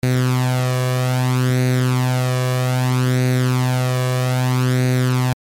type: tone with flanger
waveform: sawtooth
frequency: 127 Hz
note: B2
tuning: 49 cents sharp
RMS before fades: -17 dBFS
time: 0.03-5.33 s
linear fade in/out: 0 ms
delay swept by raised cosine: 0.47 to 1.77 ms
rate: 0.62 Hz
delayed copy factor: +0.65
effects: MP3 64 kbps